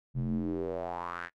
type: tone with band-pass filter sweep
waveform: square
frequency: 43.3 Hz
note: F1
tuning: 14 cents flat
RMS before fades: -34 dBFS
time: 0.14-1.3 s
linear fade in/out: 50 ms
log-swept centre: 140 to 1800 Hz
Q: 4.5
effects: noise-tail reverb RT60 0.1 s tail -24 dB re dry